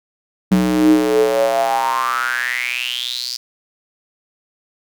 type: tone with high-pass filter sweep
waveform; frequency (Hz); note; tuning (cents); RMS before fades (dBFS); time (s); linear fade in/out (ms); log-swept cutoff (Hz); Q
square; 61.74; B1; 0; -17; 0.51-3.37; 10; 200 to 5000; 8.7
effects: none